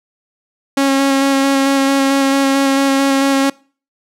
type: tone with vibrato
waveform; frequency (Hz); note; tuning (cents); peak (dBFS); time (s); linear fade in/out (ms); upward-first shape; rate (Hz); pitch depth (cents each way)
sawtooth; 273.4; C#4; -24; -7; 0.77-3.5; 5; square; 4.5; 11
effects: noise-tail reverb RT60 0.4 s tail -24 dB re dry + low-pass 11000 Hz 12 dB/octave